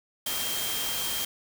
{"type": "tone in noise", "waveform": "sine", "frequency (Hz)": 3185, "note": "G7", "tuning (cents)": 27, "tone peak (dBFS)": -34, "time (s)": [0.26, 1.25], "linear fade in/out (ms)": 5, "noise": "white", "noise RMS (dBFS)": -31, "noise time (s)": [0.26, 1.25], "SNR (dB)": -6, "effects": []}